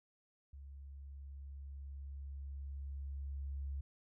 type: tone with level ramp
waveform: sine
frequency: 69.3 Hz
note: C#2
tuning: in tune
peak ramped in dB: -49 to -38 dBFS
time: 0.53-3.81 s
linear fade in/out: 5 ms
effects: none